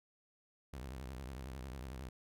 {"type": "tone with vibrato", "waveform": "sawtooth", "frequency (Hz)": 65.1, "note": "C2", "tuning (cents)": -8, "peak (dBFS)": -40, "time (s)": [0.73, 2.09], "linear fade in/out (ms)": 5, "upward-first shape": "triangle", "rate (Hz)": 11, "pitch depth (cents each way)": 210, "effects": []}